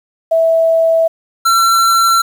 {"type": "tone pair in turn", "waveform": ["sine", "square"], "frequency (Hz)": [655, 1353.1], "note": ["E5", "E6"], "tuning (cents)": [-11, 45], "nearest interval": "octave + minor second", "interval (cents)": 1256, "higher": "second", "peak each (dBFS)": [-8, -9], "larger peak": "first", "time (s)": [[0.31, 1.08], [1.45, 2.22]], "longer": "neither", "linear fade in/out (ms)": 10, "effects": ["7-bit"]}